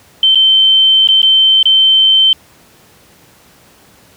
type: tone with dropouts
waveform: sine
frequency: 3099 Hz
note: G7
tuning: 21 cents flat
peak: -5 dBFS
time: 0.23-2.33 s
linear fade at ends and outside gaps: 2 ms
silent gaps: 0.348-0.355 / 1.074-1.087 / 1.218-1.229 / 1.629-1.655 s
effects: pink hiss -45 dBFS RMS until 4.16 s + high-pass 80 Hz 12 dB/octave